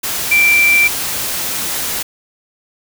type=tone in noise; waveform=sine; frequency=2349 Hz; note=D7; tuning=in tune; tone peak=-8 dBFS; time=0.31-0.88 s; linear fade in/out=10 ms; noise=white; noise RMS=-20 dBFS; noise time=0.03-2.03 s; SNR=+9 dB; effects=none